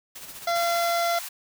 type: noise with tremolo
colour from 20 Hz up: white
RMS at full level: -39 dBFS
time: 0.15-0.92 s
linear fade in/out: 10 ms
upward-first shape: sine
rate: 15 Hz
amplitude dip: 50%
type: harmonic tone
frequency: 685 Hz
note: F5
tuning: 34 cents flat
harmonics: 1 / 2 / 3 / 5 / 6 / 7 / 8 / 9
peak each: -23 / -29 / -33 / -37 / -39 / -40 / -41 / -42 dBFS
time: 0.47-1.19 s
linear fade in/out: 5 ms
type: high-pass noise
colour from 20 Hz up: white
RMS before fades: -36 dBFS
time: 0.55-1.29 s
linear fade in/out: 10 ms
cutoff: 720 Hz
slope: 48 dB/octave
effects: none